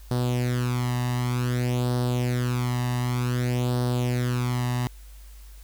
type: tone with flanger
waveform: sawtooth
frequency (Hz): 123.47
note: B2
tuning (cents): 0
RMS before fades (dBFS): -25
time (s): 0.11-4.87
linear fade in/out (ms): 0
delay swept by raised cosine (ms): 0.21 to 1.06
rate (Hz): 0.54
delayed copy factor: +0.7
effects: added 50 Hz sine -42 dBFS peak until 5.63 s + white hiss -55 dBFS RMS until 5.63 s